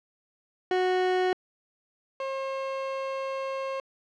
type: tone pair in turn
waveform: 30% pulse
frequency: 368.1 / 536.8 Hz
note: F#4 / C5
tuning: -9 / +44 cents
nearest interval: perfect fifth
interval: 653 cents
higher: second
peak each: -20 / -27 dBFS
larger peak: first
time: 0.71-1.33 / 2.2-3.8 s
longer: second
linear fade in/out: 2 ms
effects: low-pass 3000 Hz 12 dB/octave